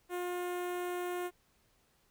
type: tone with notch filter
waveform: sawtooth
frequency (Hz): 356.2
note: F4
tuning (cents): +34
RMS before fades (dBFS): -37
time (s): 0.09-1.31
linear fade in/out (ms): 50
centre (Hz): 4800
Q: 0.77
effects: pink hiss -71 dBFS RMS until 2.1 s